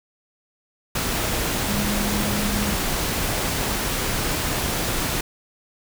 sine tone in noise, 205.7 Hz, G#3, 16 cents flat, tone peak -25 dBFS, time 1.68-2.74 s, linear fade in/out 5 ms, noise pink, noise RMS -24 dBFS, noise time 0.95-5.21 s, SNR -4 dB, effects none

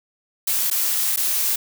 blue noise with dropouts, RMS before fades -21 dBFS, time 0.47-1.56 s, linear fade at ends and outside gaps 5 ms, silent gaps 0.702-0.711 / 1.162-1.172 s, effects none

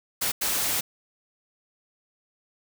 white noise bursts at uneven times, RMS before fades -26 dBFS, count 2, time 0.21-0.32 / 0.41-0.81 s, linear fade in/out 10 ms, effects none

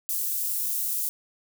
white high-pass noise, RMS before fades -28 dBFS, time 0.09-1.09 s, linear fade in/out 0 ms, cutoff 10000 Hz, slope 12 dB/octave, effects none

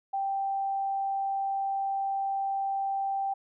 sine tone, 784 Hz, G5, in tune, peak -27 dBFS, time 0.13-3.34 s, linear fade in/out 10 ms, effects none

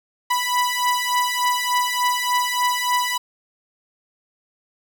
sawtooth beating tone pair, 986 / 989.4 Hz, B5 / B5, -3 / +3 cents, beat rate 3.4 Hz, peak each -18 dBFS, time 0.3-3.18 s, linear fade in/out 10 ms, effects none

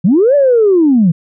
sine linear two-way sweep, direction up then down, 154.3 to 587.3 to 154.3 Hz, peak -5 dBFS, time 0.04-1.12 s, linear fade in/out 10 ms, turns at 0.35 s, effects tanh soft clip ceiling -1 dBFS

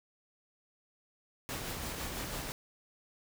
pink noise with tremolo, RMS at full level -38 dBFS, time 1.49-2.52 s, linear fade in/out 0 ms, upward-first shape sine, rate 6 Hz, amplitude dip 30%, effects none

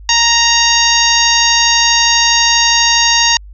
harmonic tone, 932.3 Hz, A#5, in tune, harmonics 1 / 2 / 3 / 4 / 5 / 6 / 7, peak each -16 / -16 / -16 / -16 / -16 / -16 / -16 dBFS, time 0.09-3.37 s, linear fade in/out 2 ms, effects added 50 Hz sine -31 dBFS peak until 3.53 s

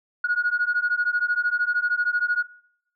sine beating tone pair, 1442 / 1455 Hz, F#6 / F#6, -45 / -29 cents, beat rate 13 Hz, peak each -23 dBFS, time 0.24-2.43 s, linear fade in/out 5 ms, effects noise-tail reverb RT60 0.7 s tail -19 dB re dry + tanh soft clip ceiling -14 dBFS

